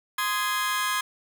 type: chord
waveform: sawtooth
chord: Ab major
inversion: first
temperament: just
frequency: 1038.3 / 1245.9 / 1661.2 Hz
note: C6 / Eb6 / Ab6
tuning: -14 / +2 / 0 cents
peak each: -24 / -27 / -25 dBFS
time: 0.18-1.01 s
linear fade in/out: 5 ms
effects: none